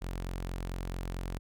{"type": "tone", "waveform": "sawtooth", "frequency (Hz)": 44.51, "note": "F1", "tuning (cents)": 34, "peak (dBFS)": -31, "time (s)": [0.01, 1.39], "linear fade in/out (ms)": 20, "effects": []}